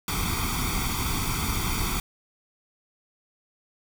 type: noise with comb filter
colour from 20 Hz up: pink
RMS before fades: -27 dBFS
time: 0.08-2 s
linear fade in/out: 2 ms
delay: 0.87 ms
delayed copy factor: +0.9
effects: none